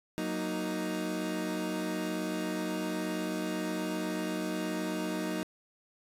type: chord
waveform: 30% pulse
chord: D# minor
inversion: first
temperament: equal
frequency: 185 / 233.1 / 311.1 Hz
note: F#3 / A#3 / D#4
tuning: 0 / 0 / 0 cents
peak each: -34 / -36 / -32 dBFS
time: 0.18-5.43 s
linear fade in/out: 0 ms
effects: resampled to 32000 Hz + 10-bit